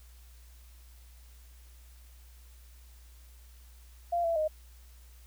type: tone with pitch steps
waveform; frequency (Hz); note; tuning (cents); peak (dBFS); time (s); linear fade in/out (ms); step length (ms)
sine; 691 / 669 / 620; F5 / E5 / D#5; -19 / +25 / -6; -26; 4.12-4.48; 10; 120
effects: added 60 Hz sine -51 dBFS peak until 5.26 s + white hiss -62 dBFS RMS until 5.26 s